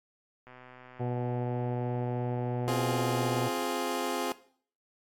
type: click train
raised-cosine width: 0.5 ms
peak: -35 dBFS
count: 372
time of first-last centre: 0.47-3.414 s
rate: 126 Hz
type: harmonic tone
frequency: 122.7 Hz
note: B2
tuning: 11 cents flat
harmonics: 1 / 2 / 3 / 4 / 5 / 6 / 7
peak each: -32 / -37 / -37 / -39 / -43 / -40 / -44 dBFS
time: 0.99-3.49 s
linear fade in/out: 20 ms
type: chord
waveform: 20% pulse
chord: F minor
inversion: second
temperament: just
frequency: 261.9 / 349.2 / 419.1 Hz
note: C4 / F4 / Ab4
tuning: +2 / 0 / +16 cents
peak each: -29 dBFS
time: 2.68-4.32 s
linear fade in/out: 0 ms
effects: noise-tail reverb RT60 0.5 s tail -17 dB re dry + MP3 64 kbps